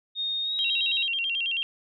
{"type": "tone with pitch glide", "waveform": "sine", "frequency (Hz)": [3698, 3809], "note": ["A#7", "A#7"], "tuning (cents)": [-15, 37], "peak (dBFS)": -26, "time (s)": [0.15, 1.08], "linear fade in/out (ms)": 50, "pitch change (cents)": 52, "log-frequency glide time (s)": [0.43, 0.54]}
{"type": "tone with vibrato", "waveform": "sine", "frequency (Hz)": 2960, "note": "F#7", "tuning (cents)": 0, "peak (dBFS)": -25, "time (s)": [0.59, 1.63], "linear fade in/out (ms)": 0, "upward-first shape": "square", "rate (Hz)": 9.2, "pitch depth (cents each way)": 130}
{"effects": []}